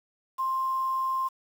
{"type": "tone with quantisation", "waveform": "sine", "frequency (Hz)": 1053, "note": "C6", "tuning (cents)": 11, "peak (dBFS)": -25, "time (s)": [0.38, 1.29], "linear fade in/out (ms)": 20, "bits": 8, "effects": []}